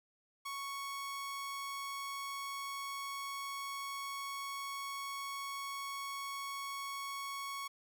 sawtooth tone, 1108.7 Hz, C#6, in tune, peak -36 dBFS, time 0.45-7.68 s, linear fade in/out 10 ms, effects none

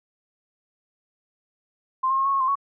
sine tone with pitch steps, 1046 / 1071 / 1078 / 1102 / 1091 / 1044 / 1112 Hz, C6 / C6 / C#6 / C#6 / C#6 / C6 / C#6, -1 / +40 / -49 / -11 / -28 / -4 / +5 cents, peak -19 dBFS, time 2.03-2.555 s, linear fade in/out 10 ms, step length 75 ms, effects none

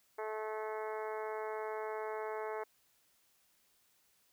harmonic tone, 216.7 Hz, A3, 26 cents flat, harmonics 2 / 3 / 4 / 5 / 6 / 7 / 8 / 9 / 10, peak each -40 / -45 / -44 / -48 / -51 / -53 / -54 / -57 / -54 dBFS, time 0.18-2.64 s, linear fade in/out 10 ms, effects white hiss -72 dBFS RMS until 4.32 s

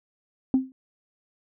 sine tone with exponential decay, 261.6 Hz, C4, in tune, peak -12 dBFS, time 0.54-0.72 s, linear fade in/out 1 ms, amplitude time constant 39 ms, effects tanh soft clip ceiling -13 dBFS

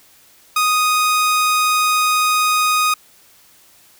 sawtooth tone, 1244.5 Hz, D#6, in tune, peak -10 dBFS, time 0.56-2.94 s, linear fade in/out 5 ms, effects white hiss -50 dBFS RMS until 3.99 s

